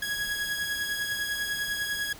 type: beating tone pair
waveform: sawtooth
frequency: 1661.2 / 1671.2 Hz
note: G#6 / G#6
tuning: 0 / +10 cents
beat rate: 10 Hz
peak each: -26 / -32 dBFS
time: 0.02-2.13 s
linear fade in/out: 5 ms
effects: pink hiss -47 dBFS RMS until 2.19 s